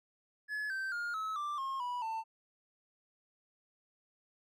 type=tone with pitch steps; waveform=triangle; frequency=1705 / 1554.5 / 1417.3 / 1292.1 / 1178.1 / 1074.1 / 979.3 / 892.8 Hz; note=G#6 / G6 / F6 / E6 / D6 / C6 / B5 / A5; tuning=+45 / -15 / +25 / -35 / +5 / +45 / -15 / +25 cents; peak=-33 dBFS; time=0.48-2.24 s; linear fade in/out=50 ms; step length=220 ms; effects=none